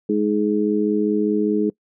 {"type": "harmonic tone", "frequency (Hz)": 105, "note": "G#2", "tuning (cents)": 19, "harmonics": [2, 3, 4], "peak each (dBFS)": [-21, -21, -21], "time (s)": [0.09, 1.7], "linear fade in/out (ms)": 5, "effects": ["noise-tail reverb RT60 0.1 s tail -24 dB re dry"]}